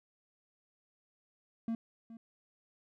triangle tone with echo, 227.8 Hz, A#3, 40 cents flat, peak -30 dBFS, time 1.68-1.75 s, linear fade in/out 2 ms, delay 420 ms, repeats 1, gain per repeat -15 dB, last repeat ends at 2.17 s, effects none

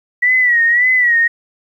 sine tone with vibrato, 1937 Hz, B6, 34 cents flat, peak -9 dBFS, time 0.22-1.28 s, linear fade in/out 10 ms, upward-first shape sine, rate 1.8 Hz, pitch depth 83 cents each way, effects 8-bit

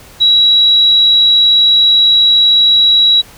sine tone, 3887 Hz, B7, 28 cents flat, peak -5 dBFS, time 0.2-3.22 s, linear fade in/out 20 ms, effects pink hiss -38 dBFS RMS until 3.37 s

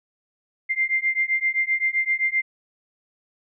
sine beating tone pair, 2093 / 2100.7 Hz, C7 / C7, 0 / +6 cents, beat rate 7.7 Hz, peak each -23 dBFS, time 0.69-2.42 s, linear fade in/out 20 ms, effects none

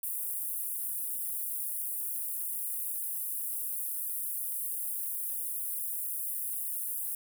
pink high-pass noise, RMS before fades -35 dBFS, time 0.03-7.15 s, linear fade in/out 2 ms, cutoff 9700 Hz, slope 48 dB/octave, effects none

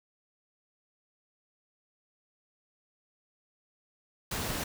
pink noise, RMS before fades -34 dBFS, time 4.31-4.64 s, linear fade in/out 5 ms, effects none

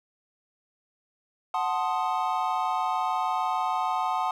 triangle chord, F# diminished seventh, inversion none, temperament equal, 740 / 880 / 1046.5 / 1244.5 Hz, F#5 / A5 / C6 / Eb6, 0 / 0 / 0 / 0 cents, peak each -27 / -28 / -29 / -30 dBFS, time 1.54-4.31 s, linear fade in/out 2 ms, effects none

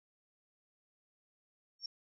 sine tone with exponential growth, 5490 Hz, F8, 31 cents flat, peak -34 dBFS, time 1.79-1.86 s, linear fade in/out 5 ms, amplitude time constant 15 ms, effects none

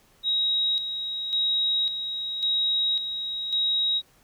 sine tone with tremolo, 3808 Hz, A#7, 36 cents sharp, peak -21 dBFS, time 0.23-4.02 s, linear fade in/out 50 ms, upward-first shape square, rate 0.91 Hz, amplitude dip 55%, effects pink hiss -60 dBFS RMS until 4.23 s

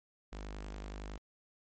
sawtooth tone with notch filter, 50.8 Hz, G#1, 38 cents flat, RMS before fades -44 dBFS, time 0.32-1.18 s, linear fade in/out 10 ms, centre 110 Hz, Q 1, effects low-pass 8000 Hz 12 dB/octave + MP3 32 kbps

